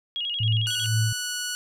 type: tone with vibrato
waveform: sine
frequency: 3072 Hz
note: G7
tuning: 36 cents flat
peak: -26 dBFS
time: 0.16-0.86 s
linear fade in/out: 0 ms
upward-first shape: square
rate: 11 Hz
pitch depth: 120 cents each way
type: tone with tremolo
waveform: sine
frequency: 110.7 Hz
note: A2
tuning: 11 cents sharp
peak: -19 dBFS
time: 0.4-1.13 s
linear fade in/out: 5 ms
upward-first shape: sine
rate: 2.1 Hz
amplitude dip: 95%
type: tone with pitch glide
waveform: 10% pulse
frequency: 1480 to 1470.6 Hz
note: F#6 to F#6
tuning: 0 to -11 cents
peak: -19 dBFS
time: 0.67-1.55 s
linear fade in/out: 0 ms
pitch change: -11 cents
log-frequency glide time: 0.98-1.35 s
effects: none